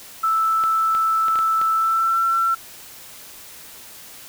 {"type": "tone with pitch glide", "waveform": "sine", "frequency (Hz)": [1318.5, 1347.8], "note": ["E6", "E6"], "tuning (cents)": [0, 38], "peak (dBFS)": -16, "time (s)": [0.23, 2.55], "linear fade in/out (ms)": 10, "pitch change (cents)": 38, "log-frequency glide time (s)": [1.74, 2.19]}
{"type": "clicks", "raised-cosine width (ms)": 0.3, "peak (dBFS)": -16, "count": 6, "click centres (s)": [0.638, 0.95, 1.283, 1.357, 1.389, 1.615]}
{"effects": ["white hiss -41 dBFS RMS until 4.28 s"]}